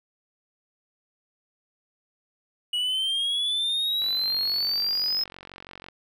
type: exponential sweep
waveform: triangle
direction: up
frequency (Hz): 2909 to 5160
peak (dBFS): -22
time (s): 2.73-5.24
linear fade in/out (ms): 5
type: click train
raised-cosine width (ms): 0.3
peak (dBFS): -25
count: 87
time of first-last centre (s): 4.02-5.886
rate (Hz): 46.1
effects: none